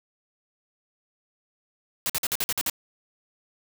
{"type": "noise bursts", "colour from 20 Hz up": "white", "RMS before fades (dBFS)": -26, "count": 8, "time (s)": [2.06, 2.698], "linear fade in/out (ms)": 0, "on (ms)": 36, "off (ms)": 50, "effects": []}